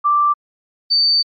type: tone pair in turn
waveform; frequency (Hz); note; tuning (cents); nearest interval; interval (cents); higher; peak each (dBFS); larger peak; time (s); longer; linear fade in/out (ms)
sine; 1174.7 / 4578; D6 / D8; 0 / -45; 2 octaves; 2355; second; -11; neither; 0.04-0.34 / 0.9-1.23; second; 20
effects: MP3 48 kbps